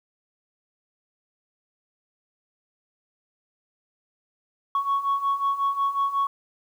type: beating tone pair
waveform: sine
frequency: 1107 / 1112.5 Hz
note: C#6 / C#6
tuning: -3 / +6 cents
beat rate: 5.5 Hz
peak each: -26 / -22 dBFS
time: 4.75-6.27 s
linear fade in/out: 2 ms
effects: tanh soft clip ceiling -17 dBFS + 9-bit